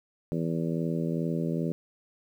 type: harmonic tone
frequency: 82.41 Hz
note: E2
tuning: in tune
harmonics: 2 / 3 / 4 / 5 / 6 / 7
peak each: -29 / -33 / -35 / -37 / -39 / -40 dBFS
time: 0.32-1.72 s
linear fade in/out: 0 ms
effects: 10-bit